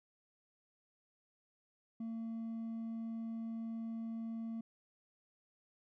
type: tone with hard clipping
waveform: sine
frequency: 226.8 Hz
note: A#3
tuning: 47 cents flat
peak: -40 dBFS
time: 2-4.61 s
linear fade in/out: 5 ms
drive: 2 dB
effects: none

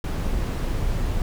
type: noise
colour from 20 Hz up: brown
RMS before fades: -24 dBFS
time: 0.04-1.22 s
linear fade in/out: 2 ms
effects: none

